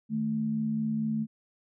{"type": "tone pair together", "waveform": "sine", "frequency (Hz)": [155.56, 220], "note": ["D#3", "A3"], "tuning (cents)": [0, 0], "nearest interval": "tritone", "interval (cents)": 600, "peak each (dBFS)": [-35, -27], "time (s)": [0.09, 1.27], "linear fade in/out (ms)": 50, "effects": []}